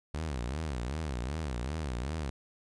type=tone with vibrato; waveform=sawtooth; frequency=68.9 Hz; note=C#2; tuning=10 cents flat; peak=-29 dBFS; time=0.14-2.3 s; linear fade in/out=0 ms; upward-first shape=sine; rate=2.6 Hz; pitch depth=280 cents each way; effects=resampled to 22050 Hz + 11-bit